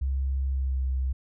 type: tone with pitch glide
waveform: sine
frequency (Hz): 67 to 65.28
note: C2 to C2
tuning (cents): +42 to -3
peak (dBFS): -24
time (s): 0.01-1.13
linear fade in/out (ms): 10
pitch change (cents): -45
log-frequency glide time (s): 0.47-0.84
effects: none